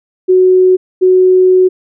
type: tone pair in turn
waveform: sine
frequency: 370 / 370 Hz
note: F#4 / F#4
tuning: 0 / 0 cents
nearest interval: unison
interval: 0 cents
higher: neither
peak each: -4 dBFS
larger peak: neither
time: 0.28-0.77 / 1.01-1.69 s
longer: second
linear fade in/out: 20 ms
effects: none